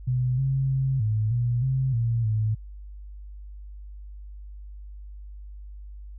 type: tone with pitch steps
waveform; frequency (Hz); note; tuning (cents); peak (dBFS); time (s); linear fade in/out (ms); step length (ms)
sine; 126.1 / 134.6 / 133.5 / 108.1 / 120.4 / 131.9 / 116.1 / 108.7; B2 / C3 / C3 / A2 / B2 / C3 / A#2 / A2; +36 / +49 / +35 / -30 / -44 / +14 / -7 / -21; -21; 0.07-2.55; 10; 310
effects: added 50 Hz sine -38 dBFS peak until 6.18 s